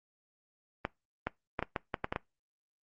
clicks, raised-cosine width 0.5 ms, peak -16 dBFS, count 9, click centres 0.851 / 1.27 / 1.592 / 1.626 / 1.762 / 1.942 / 2.044 / 2.125 / 2.161 s, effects noise-tail reverb RT60 0.2 s tail -23 dB re dry + Opus 32 kbps

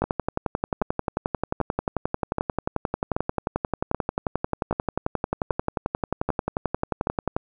two click trains, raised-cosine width 1 ms, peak -9 / -10 dBFS, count 84 / 10, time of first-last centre 0.02-7.365 / 0.04-7.071 s, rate 11.3 / 1.28 Hz, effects none

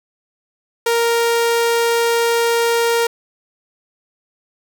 sawtooth tone, 466.2 Hz, A#4, in tune, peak -10 dBFS, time 0.86-3.07 s, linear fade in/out 5 ms, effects none

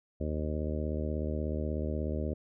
harmonic tone, 76.5 Hz, D#2, 29 cents flat, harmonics 1 / 2 / 3 / 4 / 5 / 6 / 7 / 8, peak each -33 / -40 / -38 / -41 / -41 / -44 / -42 / -43 dBFS, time 0.2-2.34 s, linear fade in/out 10 ms, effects none

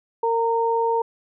sine tone pair together, 458.9 / 921 Hz, A#4 / A#5, -27 / -21 cents, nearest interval octave, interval 1206 cents, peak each -21 dBFS, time 0.23-1.02 s, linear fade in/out 5 ms, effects none

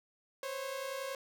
sawtooth tone pair together, 514.4 / 545 Hz, C5 / C#5, -30 / -29 cents, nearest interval minor second, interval 101 cents, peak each -39 / -35 dBFS, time 0.43-1.15 s, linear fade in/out 2 ms, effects none

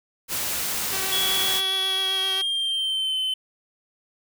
white noise, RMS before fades -27 dBFS, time 0.28-1.62 s, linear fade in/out 50 ms
5% pulse tone with vibrato, 382.4 Hz, G4, 43 cents flat, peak -18 dBFS, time 0.92-2.42 s, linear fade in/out 10 ms, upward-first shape sine, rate 7.6 Hz, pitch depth 12 cents each way
triangle tone with pitch glide, 3356 to 3060 Hz, G#7 to G7, +17 to -42 cents, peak -21 dBFS, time 1.12-3.34 s, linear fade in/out 5 ms, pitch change -159 cents, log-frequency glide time 1.83-3.17 s
effects none

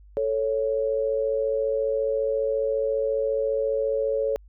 sine tone pair together, 440 / 554.6 Hz, A4 / C#5, 0 / +1 cents, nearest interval major third, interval 401 cents, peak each -25 / -24 dBFS, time 0.17-4.36 s, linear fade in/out 0 ms, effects added 50 Hz sine -47 dBFS peak until 4.48 s

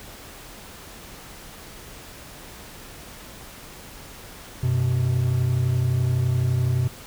triangle tone pair together, 95 / 126.81 Hz, F#2 / B2, +46 / +46 cents, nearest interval perfect fourth, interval 500 cents, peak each -23 / -18 dBFS, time 4.63-6.88 s, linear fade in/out 5 ms, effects pink hiss -42 dBFS RMS until 7.06 s

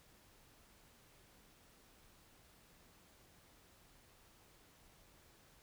silence, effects pink hiss -66 dBFS RMS until 5.62 s

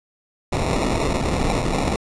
pink noise with sample-and-hold, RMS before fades -21 dBFS, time 0.52-1.96 s, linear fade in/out 5 ms, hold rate 1575 Hz, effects resampled to 22050 Hz

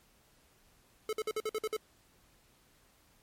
square tone bursts, 433.2 Hz, A4, 27 cents flat, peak -32 dBFS, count 8, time 1.09-1.766 s, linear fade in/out 2 ms, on 39 ms, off 52 ms, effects pink hiss -66 dBFS RMS until 3.22 s + MP3 64 kbps

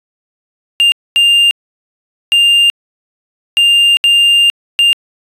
triangle tone bursts at uneven times, 2800 Hz, F7, 4 cents sharp, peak -4 dBFS, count 6, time 0.8-0.92 / 1.16-1.51 / 2.32-2.7 / 3.57-3.97 / 4.04-4.5 / 4.79-4.93 s, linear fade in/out 0 ms, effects resampled to 32000 Hz

